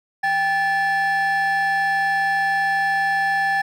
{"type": "tone pair together", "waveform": "triangle", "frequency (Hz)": [788, 1740.6], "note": ["G5", "A6"], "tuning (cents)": [9, -19], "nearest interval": "octave + major second", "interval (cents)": 1372, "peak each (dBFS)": -17, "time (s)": [0.23, 3.62], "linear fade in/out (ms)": 10, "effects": ["tanh soft clip ceiling -13 dBFS"]}